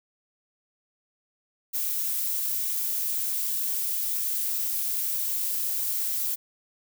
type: noise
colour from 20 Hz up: violet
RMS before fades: -28 dBFS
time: 1.73-6.36 s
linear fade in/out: 20 ms
effects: none